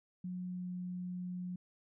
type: tone with pitch glide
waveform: sine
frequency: 181.2 to 180.16 Hz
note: F#3 to F#3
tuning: -36 to -46 cents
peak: -38 dBFS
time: 0.24-1.56 s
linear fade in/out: 5 ms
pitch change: -10 cents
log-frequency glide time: 0.46-0.69 s
effects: none